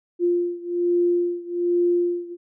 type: beating tone pair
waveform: sine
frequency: 349.2 / 350.4 Hz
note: F4 / F4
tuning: 0 / +6 cents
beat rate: 1.2 Hz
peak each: -21 / -23 dBFS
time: 0.19-2.37 s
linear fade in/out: 50 ms
effects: none